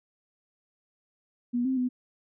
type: tone with pitch steps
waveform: sine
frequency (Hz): 242.4 / 262.1 / 250.6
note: B3 / C4 / B3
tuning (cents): -32 / +3 / +25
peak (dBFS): -24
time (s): 1.53-1.89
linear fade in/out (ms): 20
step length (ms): 120
effects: none